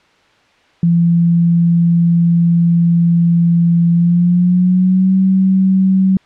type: tone with pitch glide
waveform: sine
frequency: 170 to 189.72 Hz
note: F3 to F#3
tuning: -46 to +44 cents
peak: -8 dBFS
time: 0.83-6.17 s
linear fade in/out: 2 ms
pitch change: +190 cents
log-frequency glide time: 3.92-5.15 s
effects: white hiss -51 dBFS RMS until 6.25 s + low-pass 3000 Hz 12 dB/octave